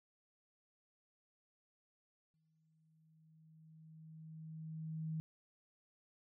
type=tone with exponential growth; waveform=sine; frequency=158.7 Hz; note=D#3; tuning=35 cents sharp; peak=-37 dBFS; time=2.34-5.2 s; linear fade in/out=0 ms; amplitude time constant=620 ms; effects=none